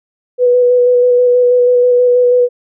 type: tone with vibrato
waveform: sine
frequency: 492.8 Hz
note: B4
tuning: 4 cents flat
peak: -6 dBFS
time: 0.38-2.49 s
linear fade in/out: 50 ms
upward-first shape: square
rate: 6.2 Hz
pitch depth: 12 cents each way
effects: none